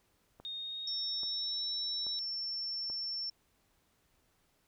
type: click train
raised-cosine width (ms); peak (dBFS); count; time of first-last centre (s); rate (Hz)
1; -37; 4; 0.4-2.9; 1.2
type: tone with pitch glide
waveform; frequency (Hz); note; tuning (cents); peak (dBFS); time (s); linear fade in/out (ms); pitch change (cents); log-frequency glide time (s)
sine; 3698 to 3866; A#7 to B7; -15 to -38; -38; 0.45-2.19; 0; +77; 0.55-1.86
type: tone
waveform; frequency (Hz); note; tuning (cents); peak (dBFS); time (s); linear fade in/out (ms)
sine; 5410; E8; +44; -35; 0.87-3.3; 5
effects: pink hiss -73 dBFS RMS until 4.67 s